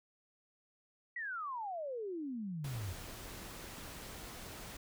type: exponential sweep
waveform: sine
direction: down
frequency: 1977 to 87.31 Hz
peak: -38 dBFS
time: 1.16-2.93 s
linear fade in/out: 5 ms
type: noise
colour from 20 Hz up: pink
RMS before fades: -48 dBFS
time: 2.64-4.77 s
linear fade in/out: 5 ms
effects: none